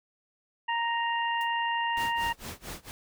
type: harmonic tone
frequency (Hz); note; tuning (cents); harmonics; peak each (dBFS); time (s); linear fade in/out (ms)
932.3; A#5; 0; 1 / 2 / 3; -28 / -32 / -35; 0.68-2.33; 10
type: noise with exponential decay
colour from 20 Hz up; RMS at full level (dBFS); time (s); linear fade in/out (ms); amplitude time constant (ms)
blue; -44; 1.41-1.51; 0; 21
type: noise with tremolo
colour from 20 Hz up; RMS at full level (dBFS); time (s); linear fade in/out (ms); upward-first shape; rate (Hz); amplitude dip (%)
pink; -38; 1.97-2.91; 0; sine; 4.4; 95
effects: none